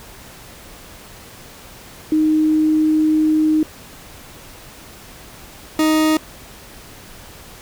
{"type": "tone pair in turn", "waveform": ["sine", "40% pulse"], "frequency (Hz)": [310.5, 312.2], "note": ["D#4", "D#4"], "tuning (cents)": [-3, 6], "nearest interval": "unison", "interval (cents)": 9, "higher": "second", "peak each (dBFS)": -12, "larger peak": "neither", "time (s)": [[2.12, 3.63], [5.79, 6.17]], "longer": "first", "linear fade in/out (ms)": 2, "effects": ["pink hiss -40 dBFS RMS until 7.61 s"]}